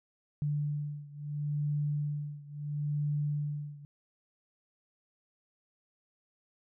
sine beating tone pair, 146.83 / 147.57 Hz, D3 / D3, 0 / +9 cents, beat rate 0.74 Hz, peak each -33 / -35 dBFS, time 0.42-3.85 s, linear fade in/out 0 ms, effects none

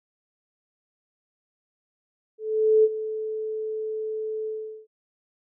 sine tone with ADSR envelope, 435.3 Hz, A4, 19 cents flat, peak -13 dBFS, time 2.38-4.87 s, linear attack 460 ms, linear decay 42 ms, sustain -14 dB, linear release 400 ms, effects none

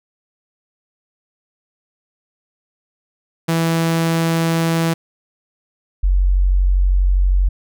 sawtooth / sine tone pair in turn, 164.81 / 46.25 Hz, E3 / F#1, 0 / 0 cents, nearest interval octave + minor seventh, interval 2200 cents, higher first, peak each -11 dBFS, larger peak neither, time 3.48-4.94 / 6.03-7.49 s, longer neither, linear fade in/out 10 ms, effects none

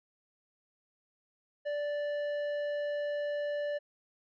sine tone with tanh clipping, 585 Hz, D5, 7 cents flat, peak -33 dBFS, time 1.65-3.79 s, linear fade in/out 20 ms, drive 10 dB, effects none

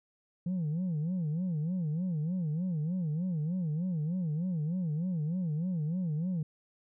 sine tone with vibrato, 167 Hz, E3, 23 cents sharp, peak -27 dBFS, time 0.46-6.43 s, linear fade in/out 5 ms, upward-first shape sine, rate 3.3 Hz, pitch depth 200 cents each way, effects tanh soft clip ceiling -28 dBFS

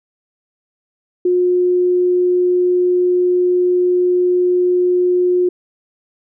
sine tone, 359.4 Hz, F4, 50 cents sharp, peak -11 dBFS, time 1.25-5.49 s, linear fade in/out 5 ms, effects none

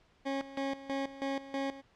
20% pulse tone with tremolo, 273.3 Hz, C#4, 24 cents flat, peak -27 dBFS, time 0.25-1.82 s, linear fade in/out 20 ms, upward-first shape square, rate 3.1 Hz, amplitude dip 80%, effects pink hiss -66 dBFS RMS until 1.95 s + low-pass 4000 Hz 12 dB/octave

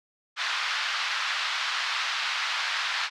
pink band-pass noise, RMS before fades -29 dBFS, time 0.36-3.1 s, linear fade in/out 50 ms, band 1100 to 4700 Hz, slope 24 dB/octave, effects none

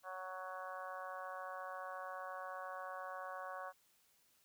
harmonic tone, 185.7 Hz, F#3, 7 cents sharp, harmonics 3 / 4 / 5 / 6 / 7 / 8 / 9, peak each -50 / -50 / -56 / -48 / -58 / -52 / -58 dBFS, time 0.03-3.73 s, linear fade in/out 50 ms, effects white hiss -73 dBFS RMS until 4.44 s

